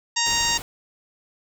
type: harmonic tone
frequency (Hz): 932.3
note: A#5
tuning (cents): 0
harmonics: 1 / 2 / 3 / 4 / 5 / 6 / 7 / 8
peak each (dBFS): -28 / -28 / -28 / -28 / -28 / -28 / -28 / -28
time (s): 0.16-0.58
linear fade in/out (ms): 10
type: noise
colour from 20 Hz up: pink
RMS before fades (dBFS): -35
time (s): 0.26-0.62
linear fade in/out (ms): 0
effects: none